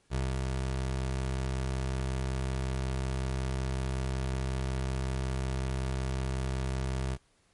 25% pulse tone with ADSR envelope, 65.41 Hz, C2, in tune, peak -24 dBFS, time 0.1-7.18 s, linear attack 45 ms, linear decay 190 ms, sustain -2 dB, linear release 50 ms, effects pink hiss -68 dBFS RMS until 7.53 s + MP3 48 kbps

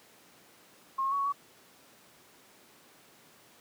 sine tone with pitch steps, 1073 / 1081 / 1125 / 1110 / 1131 Hz, C6 / C#6 / C#6 / C#6 / C#6, +43 / -44 / +25 / +2 / +34 cents, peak -27 dBFS, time 0.98-1.325 s, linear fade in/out 10 ms, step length 69 ms, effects pink hiss -58 dBFS RMS until 3.6 s + high-pass 200 Hz 12 dB/octave

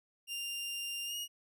sawtooth tone with pitch glide, 2794 to 2873 Hz, F7 to F7, 0 to +48 cents, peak -34 dBFS, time 0.27-1.28 s, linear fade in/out 50 ms, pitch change +48 cents, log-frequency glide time 1.05-1.16 s, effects none

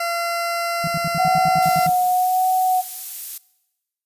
20% pulse tone, 684 Hz, F5, 36 cents flat, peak -16 dBFS, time 0-1.87 s, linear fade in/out 5 ms
sine tone bursts, 163.4 Hz, E3, 15 cents flat, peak -22 dBFS, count 11, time 0.84-1.894 s, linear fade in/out 2 ms, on 34 ms, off 68 ms
sine tone with vibrato, 737 Hz, F#5, 7 cents flat, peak -15 dBFS, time 1.18-2.82 s, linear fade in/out 20 ms, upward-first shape sine, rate 0.92 Hz, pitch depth 20 cents each way
violet noise, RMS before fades -28 dBFS, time 1.62-3.38 s, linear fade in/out 5 ms
effects noise-tail reverb RT60 1.0 s tail -21 dB re dry + resampled to 32000 Hz

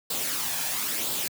white noise with flanger, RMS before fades -29 dBFS, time 0.1-1.28 s, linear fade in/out 5 ms, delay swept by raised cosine 0.24 to 1.24 ms, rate 0.99 Hz, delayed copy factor +0.5, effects high-pass 150 Hz 12 dB/octave

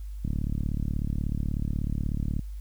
click train, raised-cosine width 5 ms, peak -17 dBFS, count 79, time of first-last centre 0.25-2.393 s, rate 36.4 Hz, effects added 50 Hz sine -34 dBFS peak until 2.6 s + white hiss -62 dBFS RMS until 2.6 s

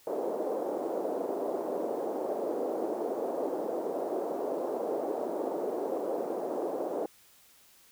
white band-pass noise, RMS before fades -33 dBFS, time 0.07-7.06 s, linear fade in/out 2 ms, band 320 to 610 Hz, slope 24 dB/octave, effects white hiss -60 dBFS RMS until 7.91 s

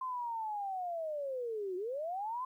sine linear two-way sweep, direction down then up, 1046.5 to 354.4 to 1046.5 Hz, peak -35 dBFS, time 0.01-2.45 s, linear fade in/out 5 ms, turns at 1.76 s, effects 12-bit

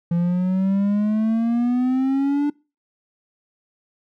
triangle exponential sweep, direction up, 169.5 to 293.7 Hz, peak -15 dBFS, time 0.11-2.5 s, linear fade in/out 5 ms, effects noise-tail reverb RT60 0.3 s tail -24 dB re dry

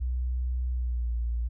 sine tone with pitch glide, 62.2 to 58.37 Hz, B1 to A#1, +13 to +3 cents, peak -26 dBFS, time 0-1.49 s, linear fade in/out 20 ms, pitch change -110 cents, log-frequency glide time 0.71-1.15 s, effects none

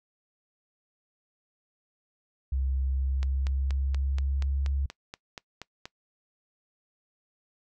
sine tone with pitch glide, 66.3 to 68.88 Hz, C2 to C#2, +23 to -10 cents, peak -25 dBFS, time 2.52-4.86 s, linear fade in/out 5 ms, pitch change +67 cents, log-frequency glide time 2.83-4.64 s
click train, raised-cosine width 0.2 ms, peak -21 dBFS, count 12, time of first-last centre 3.23-5.855 s, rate 4.19 Hz
effects noise-tail reverb RT60 0.1 s tail -22 dB re dry

